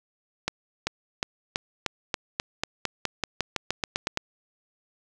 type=accelerating click train; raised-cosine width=0.2 ms; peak=-8 dBFS; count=18; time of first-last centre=0.48-4.174 s; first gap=390 ms; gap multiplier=0.92; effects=none